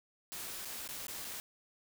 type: noise with dropouts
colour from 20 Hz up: white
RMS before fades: -43 dBFS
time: 0.32-1.4 s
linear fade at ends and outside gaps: 0 ms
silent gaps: 0.649-0.654 / 0.876-0.889 / 1.068-1.082 / 1.245-1.249 s
effects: none